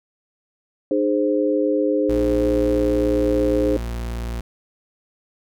sine chord, Ab major, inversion second, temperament equal with one note detuned, 303.1 / 415.3 / 523.3 Hz, Eb4 / Ab4 / C5, -45 / 0 / 0 cents, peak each -20 / -22 / -21 dBFS, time 0.91-3.77 s, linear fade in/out 2 ms
40% pulse tone, 58.27 Hz, A#1, in tune, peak -24 dBFS, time 2.09-4.41 s, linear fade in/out 5 ms
effects none

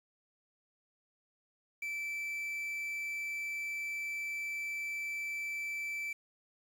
triangle tone with quantisation, 2324 Hz, D7, 19 cents flat, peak -34 dBFS, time 1.82-6.13 s, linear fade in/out 5 ms, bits 9, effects none

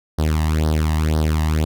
sawtooth tone with flanger, 77.78 Hz, D#2, in tune, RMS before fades -18 dBFS, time 0.18-1.65 s, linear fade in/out 10 ms, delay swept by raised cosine 0.2 to 1.07 ms, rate 2 Hz, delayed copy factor +0.85, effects none

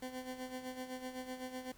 20% pulse tone with tremolo, 255.7 Hz, C4, 40 cents flat, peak -35 dBFS, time 0.02-1.72 s, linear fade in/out 5 ms, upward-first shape sine, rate 7.9 Hz, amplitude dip 65%, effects pink hiss -63 dBFS RMS until 1.77 s

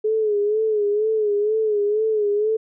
sine tone with vibrato, 424.3 Hz, G#4, 37 cents sharp, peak -17 dBFS, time 0.04-2.57 s, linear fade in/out 10 ms, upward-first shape sine, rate 2.1 Hz, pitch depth 68 cents each way, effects none

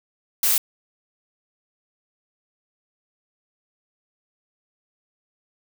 blue noise, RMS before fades -19 dBFS, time 0.43-0.58 s, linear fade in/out 2 ms, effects none

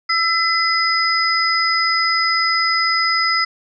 sine tone cluster, 1328 / 2021 / 5010 Hz, E6 / B6 / D#8, +12 / +39 / +11 cents, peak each -19 dBFS, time 0.09-3.45 s, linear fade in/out 10 ms, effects none

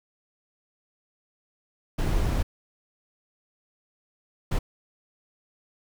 brown noise bursts at uneven times, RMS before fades -24 dBFS, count 2, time 1.98-2.43 / 4.51-4.59 s, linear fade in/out 10 ms, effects none

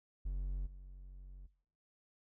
triangle tone with level steps, 46.25 Hz, F#1, in tune, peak -33 / -46 dBFS, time 0.25-1.47 s, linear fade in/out 10 ms, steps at 0.66 s, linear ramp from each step 10 ms, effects noise-tail reverb RT60 0.6 s tail -20 dB re dry

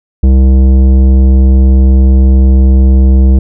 triangle tone with tanh clipping, 65.6 Hz, C2, 5 cents sharp, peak -4 dBFS, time 0.23-3.39 s, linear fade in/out 5 ms, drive 17 dB, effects none

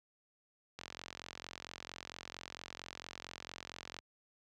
click train, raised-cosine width 0.2 ms, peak -26 dBFS, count 143, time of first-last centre 0.79-3.988 s, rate 44.4 Hz, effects high-pass 60 Hz 12 dB/octave

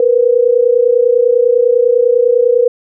sine tone pair together, 468.6 / 498.6 Hz, A#4 / B4, +9 / +16 cents, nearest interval minor second, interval 107 cents, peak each -10 dBFS, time 0-2.68 s, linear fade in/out 2 ms, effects none

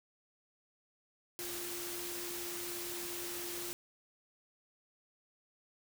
sine tone in noise, 349.2 Hz, F4, in tune, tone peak -45 dBFS, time 1.39-3.73 s, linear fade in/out 0 ms, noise white, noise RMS -42 dBFS, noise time 1.39-3.73 s, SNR -6 dB, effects none

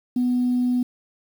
sine tone, 247.7 Hz, B3, 5 cents sharp, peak -17 dBFS, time 0.16-0.83 s, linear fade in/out 5 ms, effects tanh soft clip ceiling -14 dBFS + 8-bit

